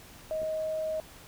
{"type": "tone", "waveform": "sine", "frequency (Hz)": 629, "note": "D#5", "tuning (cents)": 19, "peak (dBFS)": -29, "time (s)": [0.31, 1], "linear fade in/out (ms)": 0}
{"type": "clicks", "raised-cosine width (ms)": 2, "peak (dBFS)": -32, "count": 2, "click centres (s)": [0.418, 0.432]}
{"effects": ["pink hiss -51 dBFS RMS until 1.27 s"]}